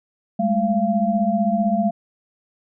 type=tone cluster; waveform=sine; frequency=200.4 / 216 / 686 Hz; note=G3 / A3 / F5; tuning=+38 / -32 / -31 cents; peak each=-21 dBFS; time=0.39-1.91 s; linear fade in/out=10 ms; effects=none